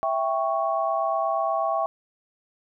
sine chord, C# diminished, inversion first, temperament equal with one note detuned, 659.3 / 787.6 / 1108.7 Hz, E5 / G5 / C#6, 0 / +8 / 0 cents, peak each -25 / -27 / -27 dBFS, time 0.03-1.86 s, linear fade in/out 0 ms, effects none

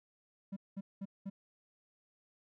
triangle tone bursts, 196 Hz, G3, in tune, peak -36 dBFS, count 4, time 0.52-1.3 s, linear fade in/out 10 ms, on 45 ms, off 200 ms, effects none

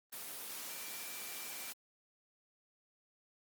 sine tone in noise, 2349 Hz, D7, in tune, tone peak -54 dBFS, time 0.7-1.71 s, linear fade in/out 10 ms, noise white, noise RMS -45 dBFS, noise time 0.12-1.73 s, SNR -12 dB, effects high-pass 200 Hz 12 dB/octave + Opus 24 kbps

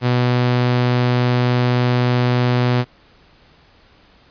sawtooth tone, 123.47 Hz, B2, in tune, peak -10 dBFS, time 0.01-2.85 s, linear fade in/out 50 ms, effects pink hiss -51 dBFS RMS until 4.3 s + resampled to 11025 Hz

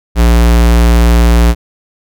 square tone, 58.4 Hz, A#1, 4 cents sharp, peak -5 dBFS, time 0.15-1.55 s, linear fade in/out 50 ms, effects none

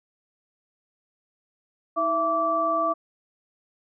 sine tone cluster, 320.2 / 667 / 1161 Hz, D#4 / E5 / D6, +50 / +20 / -20 cents, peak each -32 / -25 / -23 dBFS, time 1.96-2.94 s, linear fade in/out 20 ms, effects none

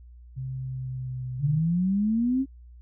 sine tone with pitch glide, 130.81 to 126.06 Hz, C3 to B2, 0 to +36 cents, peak -30 dBFS, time 0.36-1.6 s, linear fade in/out 20 ms, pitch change -64 cents, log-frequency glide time 0.58-1.46 s
sine exponential sweep, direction up, 138.59 to 274.4 Hz, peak -21 dBFS, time 1.39-2.46 s, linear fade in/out 50 ms
effects added 60 Hz sine -45 dBFS peak until 2.81 s

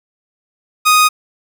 sawtooth tone, 1244.5 Hz, D#6, in tune, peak -4 dBFS, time 0.85-1.09 s, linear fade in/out 20 ms, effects none

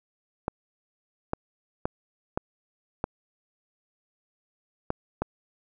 clicks, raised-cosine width 1 ms, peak -12 dBFS, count 7, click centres 0.481 / 1.334 / 1.855 / 2.375 / 3.041 / 4.904 / 5.22 s, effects none

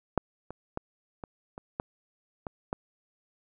clicks, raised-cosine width 1 ms, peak -9 / -25 / -18 / -24 / -26 / -16 / -21 / -16 dBFS, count 8, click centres 0.177 / 0.506 / 0.774 / 1.238 / 1.579 / 1.799 / 2.468 / 2.729 s, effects none

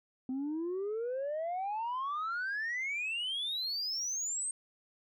sine exponential sweep, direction up, 253.2 to 8540 Hz, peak -31 dBFS, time 0.29-4.51 s, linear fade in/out 2 ms, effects tanh soft clip ceiling -31 dBFS

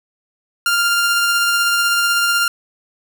sawtooth tone with tremolo, 1396.9 Hz, F6, in tune, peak -9 dBFS, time 0.66-2.48 s, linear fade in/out 2 ms, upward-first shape triangle, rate 16 Hz, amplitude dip 25%, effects none

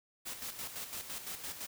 white noise with tremolo, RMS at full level -41 dBFS, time 0.25-1.67 s, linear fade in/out 20 ms, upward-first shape square, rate 5.9 Hz, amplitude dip 55%, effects none

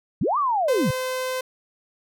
sine linear two-way sweep, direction up then down, 103.83 to 1217 to 103.83 Hz, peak -19 dBFS, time 0.21-0.91 s, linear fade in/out 5 ms, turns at 0.38 s
sawtooth tone, 514 Hz, C5, 31 cents flat, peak -21 dBFS, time 0.68-1.41 s, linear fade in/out 5 ms
effects none

